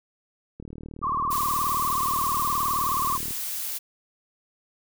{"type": "click train", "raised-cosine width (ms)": 3, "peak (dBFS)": -26, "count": 105, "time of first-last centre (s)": [0.6, 3.308], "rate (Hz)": 38.4}
{"type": "tone with vibrato", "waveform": "sine", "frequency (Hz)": 1108.7, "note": "C#6", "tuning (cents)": 0, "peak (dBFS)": -23, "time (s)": [1.02, 3.18], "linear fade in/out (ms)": 20, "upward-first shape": "triangle", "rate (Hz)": 19, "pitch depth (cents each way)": 150}
{"type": "noise", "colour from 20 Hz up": "blue", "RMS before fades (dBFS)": -31, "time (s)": [1.3, 3.79], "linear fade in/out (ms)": 20}
{"effects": []}